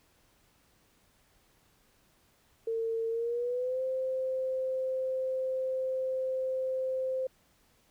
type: tone with pitch glide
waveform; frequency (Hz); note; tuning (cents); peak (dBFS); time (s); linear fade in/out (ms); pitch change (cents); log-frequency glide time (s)
sine; 453.4 to 520.8; A#4 to C5; -48 to -8; -29; 2.67-7.27; 5; +240; 3.09-3.82
effects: pink hiss -67 dBFS RMS until 7.9 s